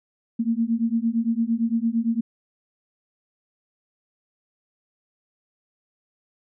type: beating tone pair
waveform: sine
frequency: 225.3 / 234.1 Hz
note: A3 / A#3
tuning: +41 / +8 cents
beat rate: 8.8 Hz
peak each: -23 dBFS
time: 0.39-2.21 s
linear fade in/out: 10 ms
effects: none